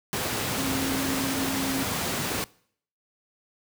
sine tone in noise, 268.4 Hz, C4, 44 cents sharp, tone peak -28 dBFS, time 0.58-1.83 s, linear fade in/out 0 ms, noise pink, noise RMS -28 dBFS, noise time 0.13-2.44 s, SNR -3 dB, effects noise-tail reverb RT60 0.6 s tail -23 dB re dry + high-pass 100 Hz 12 dB/octave

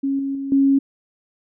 sine tone with level steps, 274.3 Hz, C#4, 18 cents flat, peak -18 / -21 / -24 / -12 dBFS, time 0.03-0.79 s, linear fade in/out 10 ms, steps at 0.19 / 0.35 / 0.52 s, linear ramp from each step 2 ms, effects none

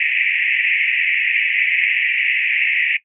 pink band-pass noise, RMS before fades -18 dBFS, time 0-2.97 s, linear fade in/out 5 ms, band 1900 to 2700 Hz, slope 96 dB/octave, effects noise-tail reverb RT60 0.1 s tail -17 dB re dry

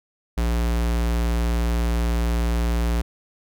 square tone, 58.27 Hz, A#1, in tune, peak -20 dBFS, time 0.37-3.02 s, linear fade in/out 10 ms, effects none

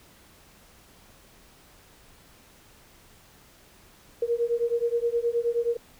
sine beating tone pair, 466.2 / 475.7 Hz, A#4 / A#4, 0 / +35 cents, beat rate 9.5 Hz, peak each -26 dBFS, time 4.22-5.77 s, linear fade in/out 5 ms, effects pink hiss -55 dBFS RMS until 5.99 s

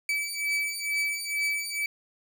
40% pulse beating tone pair, 2298 / 2300.2 Hz, D7 / D7, -38 / -37 cents, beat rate 2.2 Hz, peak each -30 / -29 dBFS, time 0.09-1.86 s, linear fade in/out 2 ms, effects none

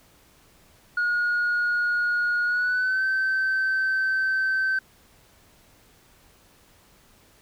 sine tone with pitch glide, 1441 to 1544.4 Hz, F#6 to G6, -46 to -26 cents, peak -19 dBFS, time 0.97-4.79 s, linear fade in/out 5 ms, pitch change +120 cents, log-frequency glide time 2.45-3.04 s, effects tanh soft clip ceiling -19 dBFS + pink hiss -57 dBFS RMS until 7.41 s

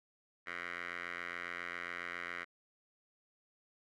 10% pulse tone with band-pass filter, 87.31 Hz, F2, in tune, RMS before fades -43 dBFS, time 0.46-2.45 s, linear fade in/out 20 ms, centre 1800 Hz, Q 7.8, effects none

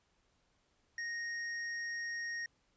sine tone with tanh clipping, 1864.7 Hz, A#6, in tune, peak -39 dBFS, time 0.98-2.46 s, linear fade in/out 2 ms, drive 18 dB, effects pink hiss -75 dBFS RMS until 2.76 s + resampled to 16000 Hz

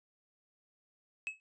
triangle tone with exponential decay, 2582 Hz, E7, 37 cents flat, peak -29 dBFS, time 1.27-1.4 s, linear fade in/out 0 ms, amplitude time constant 27 ms, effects tanh soft clip ceiling -26 dBFS + resampled to 22050 Hz

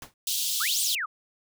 pink noise with exponential decay, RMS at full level -36 dBFS, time 0.02-0.14 s, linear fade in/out 2 ms, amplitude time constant 26 ms
pink high-pass noise, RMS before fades -28 dBFS, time 0.27-0.95 s, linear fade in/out 2 ms, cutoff 3100 Hz, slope 48 dB/octave
sine exponential two-way sweep, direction up then down, 1135 to 9400 to 1135 Hz, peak -27 dBFS, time 0.6-1.06 s, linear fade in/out 10 ms, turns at 0.81 s
effects none

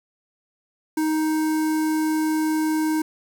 square tone with notch filter, 312.5 Hz, D#4, 8 cents sharp, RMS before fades -22 dBFS, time 0.97-3.02 s, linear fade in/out 5 ms, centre 3200 Hz, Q 0.8, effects 8-bit

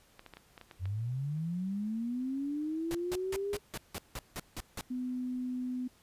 clicks, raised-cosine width 0.3 ms, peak -32 dBFS, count 8, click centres 0.194 / 0.263 / 0.337 / 0.37 / 0.578 / 0.613 / 0.712 / 0.856 s
sine linear sweep, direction up, 86.9 to 415.6 Hz, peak -32 dBFS, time 0.79-3.59 s, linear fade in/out 50 ms
pink noise bursts, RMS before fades -39 dBFS, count 10, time 2.91-4.81 s, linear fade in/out 0 ms, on 37 ms, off 170 ms
sine tone, 251.5 Hz, B3, 32 cents sharp, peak -33 dBFS, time 4.9-5.88 s, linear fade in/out 10 ms
effects pink hiss -64 dBFS RMS until 6.02 s + resampled to 32000 Hz

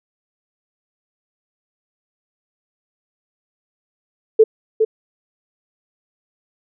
sine tone with echo, 440 Hz, A4, in tune, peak -5 dBFS, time 4.39-4.44 s, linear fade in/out 10 ms, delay 410 ms, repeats 1, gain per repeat -6 dB, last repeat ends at 4.85 s, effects none

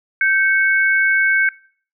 sine tone pair together, 1558 / 2210 Hz, G6 / C#7, -11 / -6 cents, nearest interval tritone, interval 605 cents, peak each -14 / -17 dBFS, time 0.21-1.49 s, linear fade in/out 2 ms, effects noise-tail reverb RT60 0.5 s tail -23 dB re dry

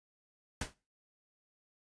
pink noise with exponential decay, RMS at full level -32 dBFS, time 0.61-0.74 s, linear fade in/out 5 ms, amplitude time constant 28 ms, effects noise-tail reverb RT60 0.3 s tail -19 dB re dry + resampled to 22050 Hz

